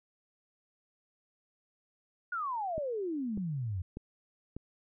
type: exponential sweep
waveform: sine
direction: down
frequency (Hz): 1476 to 85.6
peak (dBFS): -32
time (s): 2.32-3.82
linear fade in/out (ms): 5
type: click train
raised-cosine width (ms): 3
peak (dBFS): -27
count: 4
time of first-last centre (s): 2.78-4.566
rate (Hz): 1.68
effects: none